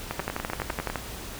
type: two click trains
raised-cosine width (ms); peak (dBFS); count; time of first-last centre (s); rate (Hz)
0.5; -14 / -13; 8 / 11; 0.2-0.9 / 0.11-0.957; 10 / 11.8
effects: added 60 Hz sine -45 dBFS peak until 1.39 s + pink hiss -39 dBFS RMS until 1.39 s